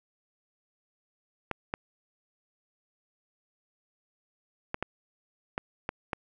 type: clicks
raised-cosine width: 0.5 ms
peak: -15 dBFS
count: 7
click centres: 1.513 / 1.739 / 4.744 / 4.826 / 5.579 / 5.891 / 6.132 s
effects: none